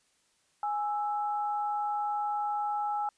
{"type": "tone pair together", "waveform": "sine", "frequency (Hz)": [831, 1319.1], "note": ["G#5", "E6"], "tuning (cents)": [1, 1], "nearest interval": "minor sixth", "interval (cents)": 800, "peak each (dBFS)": [-29, -37], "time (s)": [0.63, 3.09], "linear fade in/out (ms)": 2, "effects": ["white hiss -70 dBFS RMS until 3.17 s", "resampled to 22050 Hz"]}